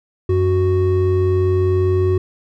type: tone pair together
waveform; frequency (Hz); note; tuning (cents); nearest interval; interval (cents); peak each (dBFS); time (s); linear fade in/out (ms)
triangle; 92.5 / 370; F#2 / F#4; 0 / 0; 2 octaves; 2400; -14; 0.29-2.18; 5
effects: none